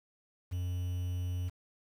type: tone with quantisation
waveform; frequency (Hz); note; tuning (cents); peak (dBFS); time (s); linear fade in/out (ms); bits
triangle; 90; F#2; -47; -30; 0.51-1.5; 20; 9
effects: none